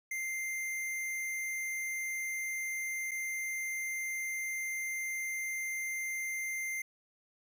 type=tone with dropouts; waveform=square; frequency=2093 Hz; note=C7; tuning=in tune; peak=-35 dBFS; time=0.11-6.82 s; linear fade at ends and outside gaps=5 ms; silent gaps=3.111-3.115 s; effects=none